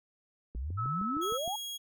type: exponential sweep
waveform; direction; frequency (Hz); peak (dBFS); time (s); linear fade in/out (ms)
sine; up; 55 to 880; -33; 0.55-1.56; 5
type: click train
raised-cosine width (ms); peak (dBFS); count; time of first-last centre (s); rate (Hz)
3; -33; 7; 0.55-1.477; 6.47
type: tone with vibrato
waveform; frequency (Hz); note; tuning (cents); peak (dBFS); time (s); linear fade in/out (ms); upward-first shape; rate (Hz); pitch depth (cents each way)
sine; 1300; E6; -24; -32; 0.77-1.38; 20; square; 16; 11
type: tone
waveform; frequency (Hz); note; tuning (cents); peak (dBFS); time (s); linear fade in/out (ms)
sawtooth; 3300; G#7; -12; -34; 1.21-1.78; 20
effects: none